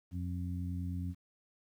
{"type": "harmonic tone", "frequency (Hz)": 89, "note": "F2", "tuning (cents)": 33, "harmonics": [1, 2, 3], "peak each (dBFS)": [-36, -41, -44], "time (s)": [0.11, 1.15], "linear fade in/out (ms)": 50, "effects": ["11-bit"]}